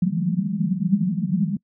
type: band-pass noise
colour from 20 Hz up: white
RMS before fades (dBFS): -22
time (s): 0.02-1.57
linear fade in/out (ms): 5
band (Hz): 160 to 210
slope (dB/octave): 96
effects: noise-tail reverb RT60 0.1 s tail -26 dB re dry